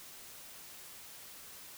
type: silence
effects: white hiss -51 dBFS RMS until 1.77 s